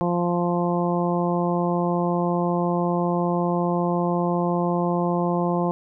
harmonic tone, 174.61 Hz, F3, in tune, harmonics 1 / 2 / 3 / 4 / 5 / 6, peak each -23 / -26 / -28 / -29 / -30 / -31 dBFS, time 0.01-5.71 s, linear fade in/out 0 ms, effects none

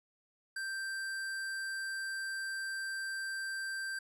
square tone, 1570 Hz, G6, 2 cents sharp, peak -37 dBFS, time 0.56-3.99 s, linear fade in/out 5 ms, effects low-pass 12000 Hz 12 dB/octave

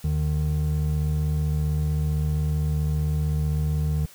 triangle tone pair together, 76.4 / 152 Hz, D#2 / D#3, -31 / -40 cents, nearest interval octave, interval 1191 cents, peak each -22 dBFS, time 0.04-4.06 s, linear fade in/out 5 ms, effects white hiss -49 dBFS RMS until 4.14 s

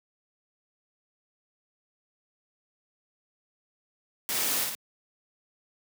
white noise with echo, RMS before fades -30 dBFS, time 4.29-4.64 s, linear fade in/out 0 ms, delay 55 ms, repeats 2, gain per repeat -3 dB, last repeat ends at 4.75 s, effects high-pass 150 Hz 12 dB/octave

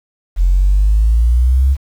sine exponential sweep, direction up, 42.95 to 69.3 Hz, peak -7 dBFS, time 0.36-1.77 s, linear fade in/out 50 ms, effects tanh soft clip ceiling -4 dBFS + 7-bit

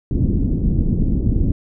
pink low-pass noise, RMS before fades -17 dBFS, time 0.11-1.52 s, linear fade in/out 2 ms, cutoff 290 Hz, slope 24 dB/octave, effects none

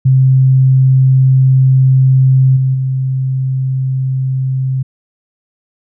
sine tone with level steps, 131.6 Hz, C3, 10 cents sharp, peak -5 / -9 / -12 dBFS, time 0.05-4.83 s, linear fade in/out 10 ms, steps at 2.56 / 2.74 s, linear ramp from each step 10 ms, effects none

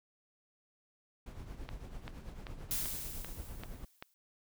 brown noise with tremolo, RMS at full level -43 dBFS, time 1.26-3.85 s, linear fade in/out 5 ms, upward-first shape triangle, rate 9 Hz, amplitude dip 60%
click train, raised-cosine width 0.3 ms, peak -27 dBFS, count 7, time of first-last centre 1.69-4.025 s, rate 2.57 Hz
blue noise with exponential decay, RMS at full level -34 dBFS, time 2.71-4.14 s, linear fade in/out 0 ms, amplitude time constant 310 ms
effects none

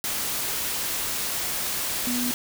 sine tone in noise, 245.1 Hz, B3, 13 cents flat, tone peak -26 dBFS, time 2.07-2.31 s, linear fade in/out 0 ms, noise white, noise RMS -28 dBFS, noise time 0.04-2.34 s, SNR -1 dB, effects none

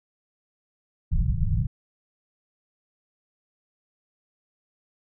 pink low-pass noise, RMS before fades -23 dBFS, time 1.11-1.67 s, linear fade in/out 10 ms, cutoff 180 Hz, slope 96 dB/octave, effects none

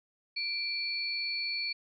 sine tone pair together, 2349 / 4422 Hz, D7 / C#8, 0 / -5 cents, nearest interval major seventh, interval 1095 cents, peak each -35 / -33 dBFS, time 0.36-1.73 s, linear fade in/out 10 ms, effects none

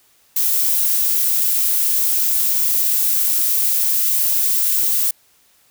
violet noise, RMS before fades -17 dBFS, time 0.36-5.11 s, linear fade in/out 5 ms, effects white hiss -56 dBFS RMS until 5.7 s

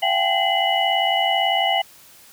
sine tone cluster, 678 / 770 / 828 / 2048 / 2945 Hz, E5 / G5 / G#5 / C7 / F#7, +49 / -31 / -5 / -38 / -9 cents, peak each -24 / -21 / -27 / -25 / -22 dBFS, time 0.02-1.82 s, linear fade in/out 10 ms, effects white hiss -48 dBFS RMS until 2.32 s

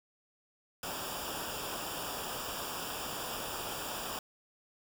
pink noise with comb filter, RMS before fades -39 dBFS, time 0.83-4.19 s, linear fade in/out 2 ms, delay 0.48 ms, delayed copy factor -0.8, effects none

